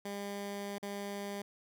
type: tone with dropouts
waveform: 15% pulse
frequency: 201.4 Hz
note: G3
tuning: 47 cents sharp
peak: -32 dBFS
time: 0.05-1.42 s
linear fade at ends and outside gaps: 5 ms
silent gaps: 0.783-0.827 s
effects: none